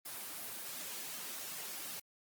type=noise with flanger; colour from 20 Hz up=white; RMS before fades=-44 dBFS; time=0.05-2 s; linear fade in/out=10 ms; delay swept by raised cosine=2 to 7.2 ms; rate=2.7 Hz; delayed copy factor=-1; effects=high-pass 150 Hz 12 dB/octave + Opus 24 kbps